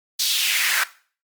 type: noise with high-pass filter sweep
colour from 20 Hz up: pink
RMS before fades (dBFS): -21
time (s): 0.19-0.84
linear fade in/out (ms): 10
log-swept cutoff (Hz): 4500 to 1400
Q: 2.5
effects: noise-tail reverb RT60 0.4 s tail -17 dB re dry + Opus 32 kbps